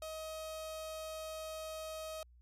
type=tone with notch filter; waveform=sawtooth; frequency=632 Hz; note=D#5; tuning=27 cents sharp; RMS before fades=-44 dBFS; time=0.02-2.23 s; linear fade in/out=2 ms; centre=1800 Hz; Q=1.9; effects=added 60 Hz sine -59 dBFS peak until 2.41 s + resampled to 32000 Hz